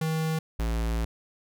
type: tone pair in turn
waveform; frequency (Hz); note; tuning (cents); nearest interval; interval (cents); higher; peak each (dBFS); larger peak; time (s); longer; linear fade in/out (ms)
square; 159.3 / 56.32; D#3 / A1; +41 / +41; octave + tritone; 1800; first; -26; neither; 0.01-0.39 / 0.59-1.05; second; 5
effects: none